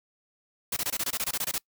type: noise bursts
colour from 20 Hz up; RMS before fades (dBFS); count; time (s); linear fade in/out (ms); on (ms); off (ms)
white; -29; 13; 0.72-1.582; 5; 46; 22
effects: noise-tail reverb RT60 0.1 s tail -24 dB re dry